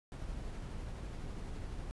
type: noise with tremolo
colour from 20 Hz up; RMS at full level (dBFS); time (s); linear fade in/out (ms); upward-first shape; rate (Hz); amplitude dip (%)
brown; -41; 0.12-1.91; 0; triangle; 12; 25
effects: resampled to 24000 Hz